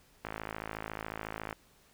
click train, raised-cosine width 0.5 ms, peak -22 dBFS, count 70, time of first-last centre 0.25-1.528 s, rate 54 Hz, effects pink hiss -64 dBFS RMS until 1.93 s

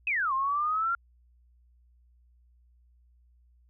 sine exponential two-way sweep, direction down then up, 2637 to 1046.5 to 1395 Hz, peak -25 dBFS, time 0.07-0.95 s, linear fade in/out 2 ms, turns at 0.33 s, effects added 60 Hz sine -59 dBFS peak until 3.69 s

